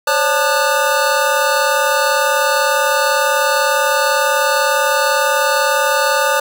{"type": "tone cluster", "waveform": "square", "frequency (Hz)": [535, 575, 883, 1207, 1471], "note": ["C5", "D5", "A5", "D6", "F#6"], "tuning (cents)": [38, -37, 6, 47, -11], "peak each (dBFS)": -20, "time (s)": [0.07, 6.4], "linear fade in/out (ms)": 5, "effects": []}